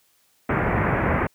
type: low-pass noise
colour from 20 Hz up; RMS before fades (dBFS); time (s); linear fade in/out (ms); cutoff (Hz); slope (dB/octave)
pink; -21; 0.49-1.27; 5; 2200; 48
effects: white hiss -63 dBFS RMS until 1.34 s + high-pass 60 Hz 12 dB/octave